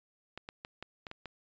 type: clicks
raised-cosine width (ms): 0.3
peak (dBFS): -26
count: 7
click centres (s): 0.376 / 0.489 / 0.649 / 0.826 / 1.068 / 1.114 / 1.257
effects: resampled to 16000 Hz